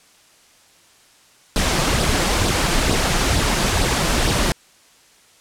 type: noise with flanger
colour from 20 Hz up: pink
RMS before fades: -18 dBFS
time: 1.56-4.52 s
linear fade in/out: 0 ms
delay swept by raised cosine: 0.21 to 5.91 ms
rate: 2.2 Hz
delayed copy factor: +0.5
effects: white hiss -52 dBFS RMS until 5.4 s + low-pass 9000 Hz 12 dB/octave